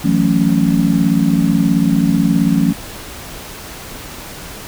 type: chord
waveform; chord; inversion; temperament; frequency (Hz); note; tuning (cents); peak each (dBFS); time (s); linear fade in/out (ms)
sine; F# minor seventh; third; just; 166.5 / 185 / 222 / 277.5; E3 / F#3 / A3 / C#4; +18 / 0 / +16 / +2; -16; 0.04-2.73; 10
effects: pink hiss -31 dBFS RMS until 4.67 s